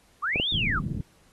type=linear two-way sweep; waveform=sine; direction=up then down; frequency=1059 to 3732 to 1097 Hz; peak=-24 dBFS; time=0.22-0.8 s; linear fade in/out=20 ms; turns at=0.5 s
type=clicks; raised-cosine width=2 ms; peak=-16 dBFS; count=2; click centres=0.359 / 0.399 s
type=low-pass noise; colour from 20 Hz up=white; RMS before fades=-30 dBFS; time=0.52-1.01 s; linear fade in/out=2 ms; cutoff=210 Hz; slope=24 dB/octave
effects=pink hiss -61 dBFS RMS until 1.32 s + AAC 32 kbps